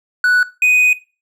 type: tone pair in turn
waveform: triangle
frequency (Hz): 1480 / 2493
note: F#6 / D#7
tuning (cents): 0 / +3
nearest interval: major sixth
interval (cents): 903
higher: second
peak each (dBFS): -8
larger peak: neither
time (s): 0.24-0.43 / 0.62-0.93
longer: second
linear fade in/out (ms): 2
effects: noise-tail reverb RT60 0.3 s tail -17 dB re dry